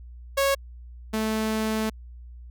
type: tone pair in turn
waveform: sawtooth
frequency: 551 / 218.7 Hz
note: C#5 / A3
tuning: -11 / -10 cents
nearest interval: octave + major third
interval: 1599 cents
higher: first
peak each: -16 / -20 dBFS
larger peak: first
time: 0.37-0.55 / 1.13-1.9 s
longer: second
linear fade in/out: 10 ms
effects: added 60 Hz sine -40 dBFS peak until 2.5 s